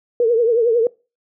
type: tone with vibrato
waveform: sine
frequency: 464 Hz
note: A#4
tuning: 8 cents flat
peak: -12 dBFS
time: 0.2-0.87 s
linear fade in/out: 2 ms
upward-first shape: triangle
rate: 11 Hz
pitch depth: 110 cents each way
effects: noise-tail reverb RT60 0.3 s tail -23 dB re dry